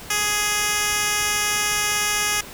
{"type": "tone with band-pass filter", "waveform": "10% pulse", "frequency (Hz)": 416.6, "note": "G#4", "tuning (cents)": 5, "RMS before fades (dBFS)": -22, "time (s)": [0.1, 2.41], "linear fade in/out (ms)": 5, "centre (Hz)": 7400, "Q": 0.51, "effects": ["pink hiss -38 dBFS RMS until 2.53 s"]}